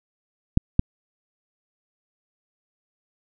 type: clicks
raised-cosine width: 5 ms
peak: -3 dBFS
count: 2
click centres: 0.574 / 0.794 s
effects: none